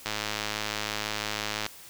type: click train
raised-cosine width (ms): 0.2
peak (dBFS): -12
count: 171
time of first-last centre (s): 0.06-1.664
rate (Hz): 106
effects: white hiss -48 dBFS RMS until 1.89 s